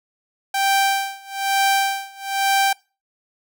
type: tone with tremolo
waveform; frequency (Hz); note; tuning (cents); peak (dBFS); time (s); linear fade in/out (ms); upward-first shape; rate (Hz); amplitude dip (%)
sawtooth; 784; G5; 0; -11; 0.54-2.73; 5; sine; 1.1; 95
effects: noise-tail reverb RT60 0.3 s tail -23 dB re dry